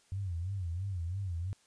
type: tone with vibrato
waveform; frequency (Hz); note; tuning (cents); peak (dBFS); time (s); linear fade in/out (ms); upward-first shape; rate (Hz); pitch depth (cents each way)
sine; 91.1; F#2; -26; -33; 0.12-1.53; 0; sine; 3; 160
effects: white hiss -67 dBFS RMS until 1.66 s + resampled to 22050 Hz

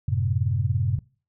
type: chord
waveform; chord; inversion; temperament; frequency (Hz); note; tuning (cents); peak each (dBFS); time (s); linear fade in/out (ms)
sine; F# diminished; none; equal; 92.5 / 110 / 130.81; F#2 / A2 / C3; 0 / 0 / 0; -25; 0.08-0.99; 5
effects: noise-tail reverb RT60 0.4 s tail -23 dB re dry

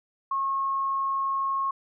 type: tone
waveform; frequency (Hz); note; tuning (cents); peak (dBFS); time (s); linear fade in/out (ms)
sine; 1087; C#6; -34; -24; 0.31-1.71; 5
effects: none

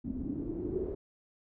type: noise with low-pass filter sweep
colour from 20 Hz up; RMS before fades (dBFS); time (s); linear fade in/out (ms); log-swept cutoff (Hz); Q
pink; -36; 0.04-0.95; 10; 240 to 420; 9.3
effects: none

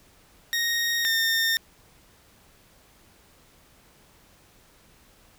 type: tone pair in turn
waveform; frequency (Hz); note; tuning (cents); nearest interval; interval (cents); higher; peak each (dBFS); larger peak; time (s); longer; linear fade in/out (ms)
20% pulse; 1864.7 / 1820; A#6 / A#6; 0 / -42; unison; 42; first; -18 / -16; second; 0.53-1.05 / 1.05-1.57; neither; 0
effects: pink hiss -57 dBFS RMS until 5.38 s

